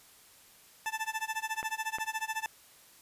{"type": "tone with tremolo", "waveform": "20% pulse", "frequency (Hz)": 880, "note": "A5", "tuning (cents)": 0, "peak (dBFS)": -25, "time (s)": [0.86, 2.46], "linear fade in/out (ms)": 0, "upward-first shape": "sine", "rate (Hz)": 14, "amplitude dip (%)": 95}
{"type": "clicks", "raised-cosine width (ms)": 0.5, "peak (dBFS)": -24, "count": 2, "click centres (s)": [1.629, 1.985]}
{"effects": ["white hiss -58 dBFS RMS until 3.01 s", "resampled to 32000 Hz"]}